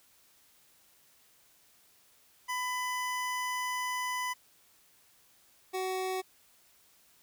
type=tone pair in turn; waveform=25% pulse; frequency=1000 / 374.6 Hz; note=B5 / F#4; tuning=+21 / +21 cents; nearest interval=octave + perfect fourth; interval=1700 cents; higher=first; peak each=-28 dBFS; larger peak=neither; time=2.48-4.34 / 5.73-6.22 s; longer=first; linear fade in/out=20 ms; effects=white hiss -64 dBFS RMS until 7.22 s